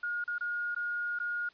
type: tone with dropouts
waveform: sine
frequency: 1431 Hz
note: F6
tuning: 42 cents sharp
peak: -31 dBFS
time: 0.03-1.49 s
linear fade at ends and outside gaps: 5 ms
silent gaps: 0.241-0.277 / 0.383-0.408 / 0.748-0.762 / 1.189-1.199 s
effects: white hiss -62 dBFS RMS until 1.53 s + resampled to 11025 Hz